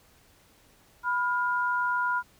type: tone pair together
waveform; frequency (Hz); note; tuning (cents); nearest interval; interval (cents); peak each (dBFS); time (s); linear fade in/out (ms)
sine; 988 / 1416; B5 / F6; 0 / +23; tritone; 623; -27; 1.03-2.23; 50
effects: pink hiss -60 dBFS RMS until 2.39 s